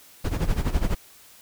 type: noise with tremolo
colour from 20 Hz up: brown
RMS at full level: -20 dBFS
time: 0.24-0.95 s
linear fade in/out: 10 ms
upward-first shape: sine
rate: 12 Hz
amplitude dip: 80%
effects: white hiss -51 dBFS RMS until 1.41 s